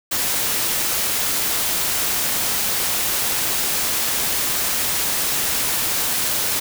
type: noise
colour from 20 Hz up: white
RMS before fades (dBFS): -21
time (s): 0.11-6.6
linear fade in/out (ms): 10
effects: none